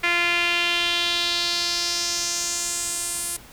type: tone with band-pass filter sweep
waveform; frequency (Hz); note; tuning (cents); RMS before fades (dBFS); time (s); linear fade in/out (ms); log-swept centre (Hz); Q
sawtooth; 346.1; F4; -16; -24; 0.03-3.37; 10; 2200 to 10000; 2.9
effects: pink hiss -46 dBFS RMS until 3.52 s